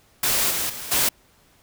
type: noise with level steps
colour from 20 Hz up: white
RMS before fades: -21 / -25 / -34 / -20 dBFS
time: 0.23-1.09 s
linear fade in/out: 5 ms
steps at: 0.5 / 0.69 / 0.91 s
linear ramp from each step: 10 ms
effects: pink hiss -58 dBFS RMS until 1.62 s